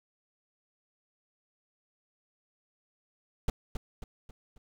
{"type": "noise with echo", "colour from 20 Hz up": "brown", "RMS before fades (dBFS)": -26, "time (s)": [3.48, 3.5], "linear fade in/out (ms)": 2, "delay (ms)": 270, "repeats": 4, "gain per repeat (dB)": -7, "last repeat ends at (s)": 4.58, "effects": []}